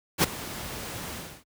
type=noise with ADSR envelope; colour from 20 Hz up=pink; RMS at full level=-18 dBFS; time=0.18-1.44 s; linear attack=54 ms; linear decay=15 ms; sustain=-18 dB; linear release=310 ms; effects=high-pass 60 Hz 12 dB/octave